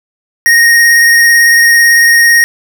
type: tone with vibrato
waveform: square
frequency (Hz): 1864.7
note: A#6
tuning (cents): 0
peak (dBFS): -4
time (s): 0.46-2.44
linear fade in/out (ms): 0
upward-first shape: triangle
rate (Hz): 18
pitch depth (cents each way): 16
effects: none